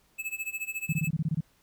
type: tone with tremolo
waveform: square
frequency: 2604 Hz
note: E7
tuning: 22 cents flat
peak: -30 dBFS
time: 0.18-1.1 s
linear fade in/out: 20 ms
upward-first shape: sine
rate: 14 Hz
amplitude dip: 90%
type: tone bursts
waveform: sine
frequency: 157.7 Hz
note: D#3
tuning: 24 cents sharp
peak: -24 dBFS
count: 9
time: 0.89-1.407 s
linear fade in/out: 5 ms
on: 37 ms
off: 23 ms
effects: pink hiss -66 dBFS RMS until 1.62 s